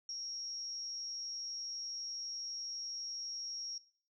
sine tone with amplitude modulation, 5588 Hz, F8, in tune, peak -37 dBFS, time 0.09-3.78 s, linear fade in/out 2 ms, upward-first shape sine, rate 248 Hz, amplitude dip 55%, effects noise-tail reverb RT60 0.5 s tail -20 dB re dry

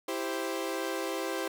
sawtooth chord, C major, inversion first, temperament equal, 329.6 / 392 / 523.3 Hz, E4 / G4 / C5, 0 / 0 / 0 cents, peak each -32 dBFS, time 0.08-1.48 s, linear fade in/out 5 ms, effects none

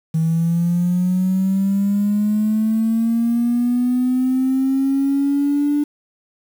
triangle linear sweep, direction up, 159.8 to 293.7 Hz, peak -11 dBFS, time 0.14-5.84 s, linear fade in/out 10 ms, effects tanh soft clip ceiling -12 dBFS + 7-bit

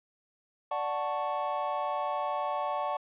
triangle chord, D major seventh, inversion none, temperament equal, 587.3 / 740 / 880 / 1108.7 Hz, D5 / F#5 / A5 / C#6, 0 / 0 / 0 / 0 cents, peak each -33 dBFS, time 0.71-2.97 s, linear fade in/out 5 ms, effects resampled to 8000 Hz

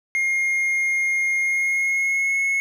triangle tone with pitch glide, 2133 to 2183 Hz, C7 to C#7, +33 to -27 cents, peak -17 dBFS, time 0.15-2.6 s, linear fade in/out 0 ms, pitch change +40 cents, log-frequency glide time 1.39-2.39 s, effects none

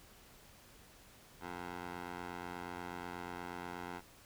15% pulse tone with band-pass filter, 88.3 Hz, F2, 20 cents sharp, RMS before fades -45 dBFS, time 1.4-4.02 s, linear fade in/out 50 ms, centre 1100 Hz, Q 0.81, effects pink hiss -60 dBFS RMS until 4.25 s

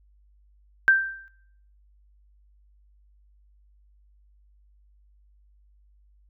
sine tone with exponential decay, 1568 Hz, G6, in tune, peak -11 dBFS, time 0.88-1.28 s, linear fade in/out 0 ms, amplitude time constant 86 ms, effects noise-tail reverb RT60 0.8 s tail -24 dB re dry + added 50 Hz sine -56 dBFS peak until 6.29 s

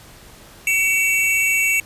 square tone pair together, 2259 / 2685 Hz, C#7 / E7, +32 / +31 cents, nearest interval minor third, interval 299 cents, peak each -19 dBFS, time 0.67-1.8 s, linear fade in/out 2 ms, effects pink hiss -44 dBFS RMS until 1.85 s + resampled to 32000 Hz

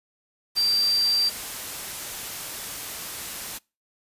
sine tone in noise, 4699 Hz, D8, in tune, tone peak -19 dBFS, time 0.56-1.3 s, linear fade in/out 20 ms, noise white, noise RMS -34 dBFS, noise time 0.55-3.59 s, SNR +12 dB, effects noise-tail reverb RT60 0.3 s tail -26 dB re dry + resampled to 32000 Hz

